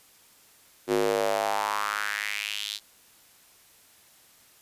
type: tone with high-pass filter sweep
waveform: square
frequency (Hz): 51.91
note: G#1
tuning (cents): 0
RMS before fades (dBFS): -28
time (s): 0.87-2.8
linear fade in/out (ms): 50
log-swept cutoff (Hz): 340 to 4000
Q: 3.6
effects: white hiss -57 dBFS RMS until 4.61 s + resampled to 32000 Hz